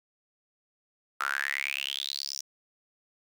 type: tone with high-pass filter sweep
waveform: sawtooth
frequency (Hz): 69.3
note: C#2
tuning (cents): 0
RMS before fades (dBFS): -33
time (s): 1.2-2.41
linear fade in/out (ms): 5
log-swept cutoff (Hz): 1300 to 5800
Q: 9.3
effects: none